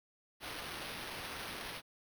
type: noise with sample-and-hold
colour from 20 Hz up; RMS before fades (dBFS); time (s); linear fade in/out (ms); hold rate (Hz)
violet; -44; 0.4-1.82; 50; 7350
effects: none